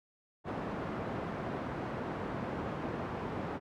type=band-pass noise; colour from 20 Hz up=pink; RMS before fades=-38 dBFS; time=0.44-3.6 s; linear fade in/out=50 ms; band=120 to 1200 Hz; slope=12 dB/octave; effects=none